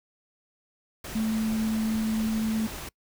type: tone in noise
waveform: sine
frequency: 220 Hz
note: A3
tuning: in tune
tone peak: -24 dBFS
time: 1.15-2.67 s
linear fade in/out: 5 ms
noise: pink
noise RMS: -38 dBFS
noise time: 1.04-2.89 s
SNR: +11 dB
effects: noise-tail reverb RT60 0.1 s tail -25 dB re dry